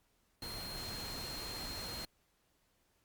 sine tone in noise, 4210 Hz, C8, 10 cents sharp, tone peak -44 dBFS, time 0.42-2.05 s, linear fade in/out 2 ms, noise pink, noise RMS -45 dBFS, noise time 0.42-2.05 s, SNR -2 dB, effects pink hiss -75 dBFS RMS until 3.04 s + Opus 48 kbps

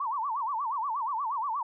sine tone with vibrato, 1007 Hz, B5, 33 cents sharp, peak -28 dBFS, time 0-1.63 s, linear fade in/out 5 ms, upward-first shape sine, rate 8.4 Hz, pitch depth 250 cents each way, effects none

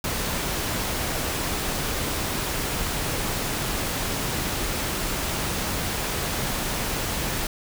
pink noise, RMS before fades -27 dBFS, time 0.04-7.47 s, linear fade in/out 2 ms, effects none

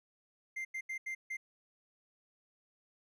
triangle tone bursts at uneven times, 2093 Hz, C7, in tune, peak -35 dBFS, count 5, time 0.56-0.65 / 0.74-0.81 / 0.89-0.98 / 1.06-1.15 / 1.3-1.37 s, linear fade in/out 10 ms, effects none

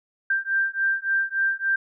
sine beating tone pair, 1576 / 1579.5 Hz, G6 / G6, +9 / +13 cents, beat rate 3.5 Hz, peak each -24 dBFS, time 0.3-1.76 s, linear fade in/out 5 ms, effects none

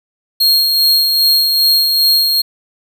45% pulse tone with tremolo, 4251 Hz, C8, 27 cents sharp, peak -7 dBFS, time 0.4-2.42 s, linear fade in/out 10 ms, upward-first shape sine, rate 2.5 Hz, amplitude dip 35%, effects none

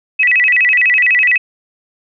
sine tone with vibrato, 2240 Hz, C#7, 18 cents sharp, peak -8 dBFS, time 0.19-1.38 s, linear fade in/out 10 ms, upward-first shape square, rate 12 Hz, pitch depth 230 cents each way, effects none

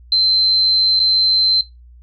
sine tone with dropouts, 4097 Hz, C8, 37 cents flat, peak -11 dBFS, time 0.12-1.61 s, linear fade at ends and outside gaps 2 ms, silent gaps 0.994-1 s, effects noise-tail reverb RT60 0.2 s tail -19 dB re dry + added 60 Hz sine -40 dBFS peak until 2.02 s

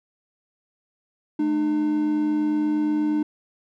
triangle tone pair together, 213.8 / 302.3 Hz, A3 / D#4, -49 / -50 cents, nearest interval tritone, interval 599 cents, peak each -28 / -18 dBFS, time 1.39-3.23 s, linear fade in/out 5 ms, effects none

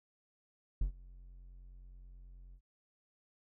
triangle tone with ADSR envelope, 44.75 Hz, F1, 43 cents sharp, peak -25 dBFS, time 0.81-2.61 s, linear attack 5 ms, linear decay 100 ms, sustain -24 dB, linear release 69 ms, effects none

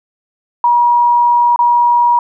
sine tone with dropouts, 958 Hz, A#5, 47 cents sharp, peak -7 dBFS, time 0.64-2.19 s, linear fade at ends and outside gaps 2 ms, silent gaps 1.561-1.59 s, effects none

